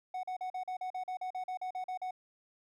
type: tone bursts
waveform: triangle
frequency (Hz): 740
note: F#5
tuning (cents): 0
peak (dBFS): -33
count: 15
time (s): 0.14-2.109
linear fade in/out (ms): 5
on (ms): 93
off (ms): 41
effects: none